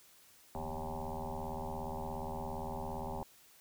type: tone with frequency modulation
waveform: sine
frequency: 394.8 Hz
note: G4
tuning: 12 cents sharp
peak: -37 dBFS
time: 0.55-3.23 s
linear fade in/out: 0 ms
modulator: 77.3 Hz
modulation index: 7
effects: white hiss -62 dBFS RMS until 3.6 s